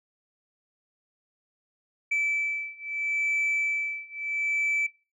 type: beating tone pair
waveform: sine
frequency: 2315 / 2315.76 Hz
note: D7 / D7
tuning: -25 / -25 cents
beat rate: 0.76 Hz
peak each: -27 / -26 dBFS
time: 2.11-4.87 s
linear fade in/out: 10 ms
effects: noise-tail reverb RT60 0.3 s tail -21 dB re dry + tanh soft clip ceiling -21 dBFS